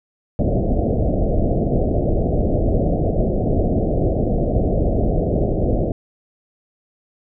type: low-pass noise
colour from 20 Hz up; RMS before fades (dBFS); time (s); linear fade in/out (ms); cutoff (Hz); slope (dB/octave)
pink; -18; 0.39-5.92; 2; 710; 96
effects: none